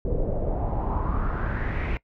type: noise with low-pass filter sweep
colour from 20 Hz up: brown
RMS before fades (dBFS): -26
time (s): 0.05-1.97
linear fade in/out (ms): 0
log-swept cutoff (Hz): 450 to 2400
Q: 4
effects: noise-tail reverb RT60 0.1 s tail -21 dB re dry